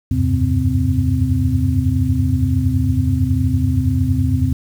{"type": "tone cluster", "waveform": "sine", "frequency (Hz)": [79.2, 91.7, 100.7, 130.4, 258.2], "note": ["D#2", "F#2", "G2", "C3", "C4"], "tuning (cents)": [31, -15, 47, -5, -23], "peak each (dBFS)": -20, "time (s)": [0.11, 4.53], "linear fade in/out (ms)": 5, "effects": ["7-bit"]}